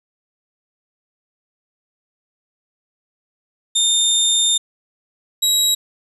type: tone pair in turn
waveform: 25% pulse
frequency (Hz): 3629 / 3851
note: A#7 / B7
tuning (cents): -47 / -44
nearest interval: minor second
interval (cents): 103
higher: second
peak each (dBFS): -10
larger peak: neither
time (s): 3.75-4.58 / 5.42-5.75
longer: first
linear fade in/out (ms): 10
effects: resampled to 32000 Hz + 8-bit